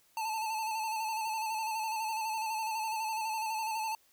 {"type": "tone with vibrato", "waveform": "square", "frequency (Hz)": 880, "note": "A5", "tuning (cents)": 0, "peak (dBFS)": -33, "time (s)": [0.17, 3.95], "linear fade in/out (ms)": 2, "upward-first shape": "square", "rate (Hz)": 12, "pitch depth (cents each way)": 36, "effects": ["white hiss -67 dBFS RMS until 4.12 s"]}